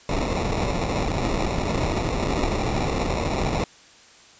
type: noise with sample-and-hold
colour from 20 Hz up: pink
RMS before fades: -24 dBFS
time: 0.09-3.64 s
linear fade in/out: 2 ms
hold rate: 1575 Hz
effects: white hiss -50 dBFS RMS until 4.39 s + resampled to 16000 Hz